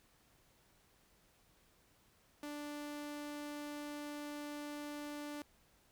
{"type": "tone", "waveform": "sawtooth", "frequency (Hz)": 293.7, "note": "D4", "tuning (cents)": 0, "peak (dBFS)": -39, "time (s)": [2.43, 5.42], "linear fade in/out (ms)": 2, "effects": ["pink hiss -70 dBFS RMS until 5.91 s"]}